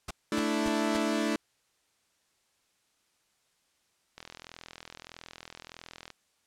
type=noise bursts; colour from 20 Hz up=pink; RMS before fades=-36 dBFS; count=4; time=0.08-0.972 s; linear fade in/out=5 ms; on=28 ms; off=260 ms
type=chord; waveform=sawtooth; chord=A suspended fourth; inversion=none; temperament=equal; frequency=220 / 293.7 / 329.6 Hz; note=A3 / D4 / E4; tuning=0 / 0 / 0 cents; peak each=-27 / -27 / -28 dBFS; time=0.32-1.36 s; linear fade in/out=2 ms
type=click train; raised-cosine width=0.2 ms; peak=-26 dBFS; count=81; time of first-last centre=4.18-6.103 s; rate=41.6 Hz
effects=white hiss -72 dBFS RMS until 6.46 s + low-pass 9000 Hz 12 dB/octave